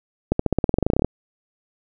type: accelerating click train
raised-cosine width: 2 ms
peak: -4 dBFS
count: 17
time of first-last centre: 0.32-1.046 s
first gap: 74 ms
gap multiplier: 0.93
effects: none